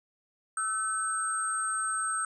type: tone cluster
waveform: sine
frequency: 1315 / 1519 / 8410 Hz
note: E6 / F#6 / C9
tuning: -5 / +45 / +8 cents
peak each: -31 / -36 / -32 dBFS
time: 0.57-2.25 s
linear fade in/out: 2 ms
effects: none